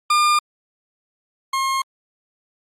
40% pulse tone pair in turn, 1204 / 1072.6 Hz, D6 / C6, +43 / +43 cents, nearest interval major second, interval 200 cents, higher first, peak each -13 / -18 dBFS, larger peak first, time 0.1-0.39 / 1.53-1.82 s, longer neither, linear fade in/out 5 ms, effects low-pass 10000 Hz 12 dB/octave + Opus 48 kbps

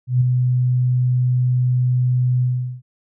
sine tone with ADSR envelope, 125.4 Hz, B2, 27 cents sharp, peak -10 dBFS, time 0.07-2.82 s, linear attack 140 ms, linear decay 8 ms, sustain -4 dB, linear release 400 ms, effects none

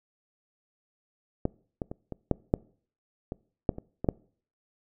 clicks, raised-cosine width 2 ms, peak -12 / -18 / -23 / -22 / -10 / -8 / -20 / -9 / -24 / -18 / -9 dBFS, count 11, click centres 1.454 / 1.818 / 1.915 / 2.123 / 2.313 / 2.539 / 3.321 / 3.692 / 3.784 / 4.045 / 4.088 s, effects noise-tail reverb RT60 0.5 s tail -24 dB re dry

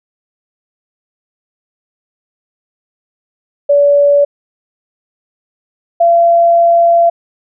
sine tone pair in turn, 573 / 681.4 Hz, D5 / F5, -43 / -43 cents, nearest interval minor third, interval 300 cents, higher second, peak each -5 dBFS, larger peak neither, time 3.69-4.25 / 6-7.1 s, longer second, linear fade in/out 10 ms, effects none

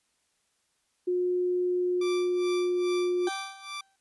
sine tone with pitch glide, 359.7 to 357.6 Hz, F#4 to F4, -49 to +41 cents, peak -24 dBFS, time 1.07-3.29 s, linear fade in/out 10 ms, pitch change -10 cents, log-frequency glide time 1.51-2.79 s
15% pulse tone with tremolo, 1173 Hz, D6, 2 cents flat, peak -28 dBFS, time 2.01-3.81 s, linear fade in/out 5 ms, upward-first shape sine, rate 2.4 Hz, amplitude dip 85%
30% pulse tone with exponential decay, 778 Hz, G5, 13 cents flat, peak -28 dBFS, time 3.27-3.96 s, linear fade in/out 2 ms, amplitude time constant 150 ms
effects white hiss -73 dBFS RMS until 4 s + resampled to 24000 Hz

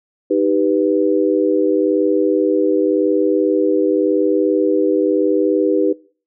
sine chord, Eb augmented, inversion none, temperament equal, 311.1 / 392 / 493.9 Hz, Eb4 / G4 / B4, 0 / 0 / 0 cents, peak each -17 dBFS, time 0.3-5.93 s, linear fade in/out 10 ms, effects noise-tail reverb RT60 0.4 s tail -21 dB re dry

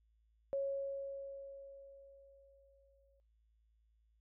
sine tone with exponential decay, 551 Hz, C#5, 11 cents flat, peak -33 dBFS, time 0.53-3.2 s, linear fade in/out 0 ms, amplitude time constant 580 ms, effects noise-tail reverb RT60 0.4 s tail -26 dB re dry + added 55 Hz sine -70 dBFS peak until 4.2 s

